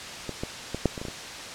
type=clicks; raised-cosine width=2 ms; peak=-18 / -16 / -16 / -7 / -21 / -21 / -21 / -22 dBFS; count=8; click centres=0.293 / 0.435 / 0.746 / 0.857 / 0.978 / 1.015 / 1.052 / 1.084 s; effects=white hiss -37 dBFS RMS until 1.54 s + low-pass 6000 Hz 12 dB/octave